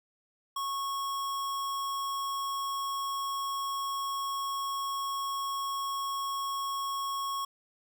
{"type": "tone", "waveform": "square", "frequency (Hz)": 1100, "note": "C#6", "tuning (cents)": -14, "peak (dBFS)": -32, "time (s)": [0.56, 7.45], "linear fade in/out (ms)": 5, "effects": []}